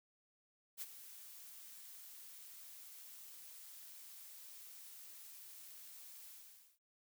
blue noise with ADSR envelope, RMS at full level -43 dBFS, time 0.77-6.79 s, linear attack 47 ms, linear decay 32 ms, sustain -12 dB, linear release 500 ms, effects none

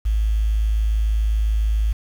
sine tone with quantisation, 53.6 Hz, A1, 45 cents flat, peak -16 dBFS, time 0.05-1.93 s, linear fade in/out 10 ms, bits 7, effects none

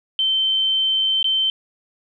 sine tone with dropouts, 3099 Hz, G7, 21 cents flat, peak -16 dBFS, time 0.19-1.5 s, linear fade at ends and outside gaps 1 ms, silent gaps 1.228-1.243 s, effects none

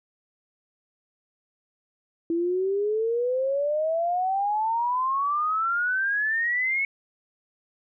sine exponential sweep, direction up, 329.6 to 2217 Hz, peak -22 dBFS, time 2.3-6.85 s, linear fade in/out 2 ms, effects none

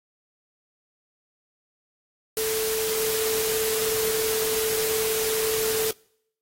sine tone in noise, 440 Hz, A4, in tune, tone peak -25 dBFS, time 2.37-5.91 s, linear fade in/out 2 ms, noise white, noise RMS -28 dBFS, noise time 2.37-5.91 s, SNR 0 dB, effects noise-tail reverb RT60 0.7 s tail -26 dB re dry + AAC 48 kbps

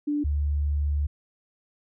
sine tone pair in turn, 293.7 / 72.81 Hz, D4 / D2, 0 / -14 cents, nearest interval 2 octaves, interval 2414 cents, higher first, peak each -23 / -22 dBFS, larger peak second, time 0.07-0.24 / 0.24-1.07 s, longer second, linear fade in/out 10 ms, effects none

